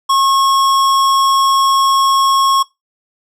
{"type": "tone with sample-and-hold", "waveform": "sine", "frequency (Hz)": 1085, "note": "C#6", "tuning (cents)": -37, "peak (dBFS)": -9, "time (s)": [0.09, 2.63], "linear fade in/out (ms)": 10, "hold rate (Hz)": 4410, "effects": ["noise-tail reverb RT60 0.2 s tail -21 dB re dry", "low-pass 10000 Hz 12 dB/octave"]}